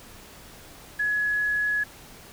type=tone; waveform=sine; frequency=1688 Hz; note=G#6; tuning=28 cents sharp; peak=-22 dBFS; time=0.99-1.84 s; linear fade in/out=10 ms; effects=pink hiss -47 dBFS RMS until 2.32 s